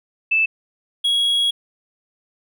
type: tone pair in turn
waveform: sine / triangle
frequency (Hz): 2634 / 3319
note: E7 / G#7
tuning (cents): -2 / -2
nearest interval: major third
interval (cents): 400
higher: second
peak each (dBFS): -14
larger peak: neither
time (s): 0.31-0.46 / 1.04-1.51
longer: second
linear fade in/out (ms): 10
effects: none